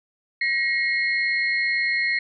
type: tone cluster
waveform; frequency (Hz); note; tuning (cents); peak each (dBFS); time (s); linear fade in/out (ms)
sine; 1901 / 2163 / 4226; A#6 / C#7 / C8; +33 / -43 / +16; -23 / -23 / -32; 0.41-2.19; 5
effects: none